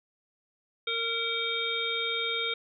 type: harmonic tone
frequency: 460.3 Hz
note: A#4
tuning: 22 cents flat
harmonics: 1 / 3 / 5 / 7 / 8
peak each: -36 / -36 / -33 / -36 / -32 dBFS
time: 0.87-2.54 s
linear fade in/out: 5 ms
effects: none